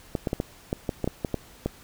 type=clicks; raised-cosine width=2 ms; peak=-12 dBFS; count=11; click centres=0.152 / 0.272 / 0.331 / 0.401 / 0.729 / 0.892 / 1.043 / 1.076 / 1.248 / 1.343 / 1.66 s; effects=pink hiss -51 dBFS RMS until 1.83 s